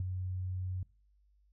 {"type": "tone with ADSR envelope", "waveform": "sine", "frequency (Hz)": 92.2, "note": "F#2", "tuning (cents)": -6, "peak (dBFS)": -30, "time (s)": [0, 0.83], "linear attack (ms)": 3, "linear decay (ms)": 23, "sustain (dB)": -4, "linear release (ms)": 3, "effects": ["noise-tail reverb RT60 0.4 s tail -23 dB re dry", "added 50 Hz sine -65 dBFS peak until 1.52 s"]}